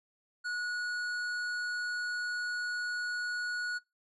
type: tone with hard clipping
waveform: triangle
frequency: 1459 Hz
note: F#6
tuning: 25 cents flat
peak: -35 dBFS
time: 0.44-3.79 s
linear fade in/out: 20 ms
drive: 13 dB
effects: noise-tail reverb RT60 0.2 s tail -20 dB re dry + resampled to 32000 Hz